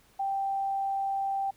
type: tone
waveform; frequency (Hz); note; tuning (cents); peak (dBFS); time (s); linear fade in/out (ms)
sine; 784; G5; 0; -27; 0.19-1.51; 10
effects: pink hiss -62 dBFS RMS until 1.56 s